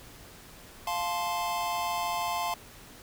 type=chord; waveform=square; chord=F major; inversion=none; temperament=equal with one note detuned; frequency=698.5 / 872.9 / 1046.5 Hz; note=F5 / A5 / C6; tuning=0 / -14 / 0 cents; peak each=-34 dBFS; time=0.87-2.54 s; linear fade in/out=2 ms; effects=pink hiss -50 dBFS RMS until 3.02 s